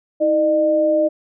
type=tone pair together; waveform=sine; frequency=320 / 606.5 Hz; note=D#4 / D#5; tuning=+49 / -44 cents; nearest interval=major seventh; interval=1107 cents; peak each=-20 / -14 dBFS; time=0.2-1.09 s; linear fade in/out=20 ms; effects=none